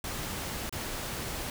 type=noise with dropouts; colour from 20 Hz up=pink; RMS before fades=-36 dBFS; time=0.04-1.5 s; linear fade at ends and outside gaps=2 ms; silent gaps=0.695-0.725 s; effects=none